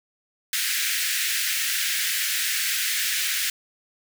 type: high-pass noise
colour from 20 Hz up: pink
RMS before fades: -25 dBFS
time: 0.53-3.5 s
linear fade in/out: 2 ms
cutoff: 1600 Hz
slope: 48 dB/octave
effects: none